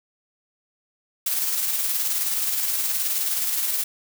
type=noise with tremolo; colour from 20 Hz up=blue; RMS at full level=-23 dBFS; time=1.26-3.84 s; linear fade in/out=5 ms; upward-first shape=square; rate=19 Hz; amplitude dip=30%; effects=none